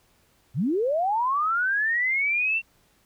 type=linear sweep; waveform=sine; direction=up; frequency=101.1 to 2732 Hz; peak=-21 dBFS; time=0.54-2.62 s; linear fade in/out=50 ms; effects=pink hiss -63 dBFS RMS until 3.05 s